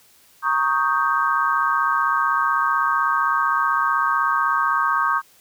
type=chord; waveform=sine; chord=Eb dominant seventh; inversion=second; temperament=equal; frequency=932.3 / 1108.7 / 1244.5 / 1568 Hz; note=Bb5 / Db6 / Eb6 / G6; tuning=0 / 0 / 0 / 0 cents; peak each=-26 / -21 / -22 / -23 dBFS; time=0.42-5.22 s; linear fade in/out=50 ms; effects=white hiss -54 dBFS RMS until 5.4 s